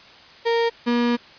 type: tone pair in turn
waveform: 35% pulse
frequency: 464 / 239.4 Hz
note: A#4 / A#3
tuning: -8 / +46 cents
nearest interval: major seventh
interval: 1146 cents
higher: first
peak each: -16 dBFS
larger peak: neither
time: 0.45-0.7 / 0.86-1.17 s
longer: second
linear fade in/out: 20 ms
effects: white hiss -46 dBFS RMS until 1.38 s + resampled to 11025 Hz